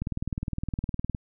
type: click train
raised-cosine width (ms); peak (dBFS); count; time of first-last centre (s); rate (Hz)
5; -17; 23; 0.02-1.148; 19.5
effects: none